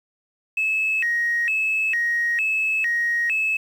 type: tone with vibrato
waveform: sine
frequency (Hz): 2211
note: C#7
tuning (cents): -5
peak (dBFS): -18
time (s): 0.57-3.57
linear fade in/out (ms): 5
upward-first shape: square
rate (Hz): 1.1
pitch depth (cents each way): 280
effects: tanh soft clip ceiling -15 dBFS + 8-bit